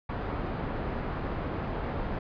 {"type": "low-pass noise", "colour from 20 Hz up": "pink", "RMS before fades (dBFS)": -33, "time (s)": [0.09, 2.19], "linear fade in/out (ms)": 5, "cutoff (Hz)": 1300, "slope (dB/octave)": 12, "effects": ["resampled to 11025 Hz"]}